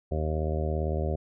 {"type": "harmonic tone", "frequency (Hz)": 77.78, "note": "D#2", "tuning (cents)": 0, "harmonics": [1, 2, 3, 4, 5, 6, 7, 8, 9], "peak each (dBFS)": [-28, -34, -39, -42, -35, -41, -36, -39, -40], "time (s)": [0.11, 1.16], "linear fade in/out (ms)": 10, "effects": []}